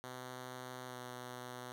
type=tone with pitch glide; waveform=5% pulse; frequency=126.8 to 124.55 Hz; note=B2 to B2; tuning=+46 to +15 cents; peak=-34 dBFS; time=0.04-1.72 s; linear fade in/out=0 ms; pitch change=-31 cents; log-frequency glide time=0.86-0.98 s; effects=none